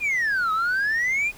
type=exponential two-way sweep; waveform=sine; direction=down then up; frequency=2489 to 1262 to 2489 Hz; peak=-18 dBFS; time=0-1.32 s; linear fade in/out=50 ms; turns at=0.52 s; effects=tanh soft clip ceiling -19 dBFS + pink hiss -47 dBFS RMS until 1.37 s